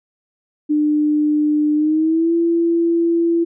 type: tone with pitch glide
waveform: sine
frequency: 300 to 336.7 Hz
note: D4 to E4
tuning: +37 to +37 cents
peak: -13 dBFS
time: 0.69-3.45 s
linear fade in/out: 20 ms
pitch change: +200 cents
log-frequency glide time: 1.75-2.34 s
effects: none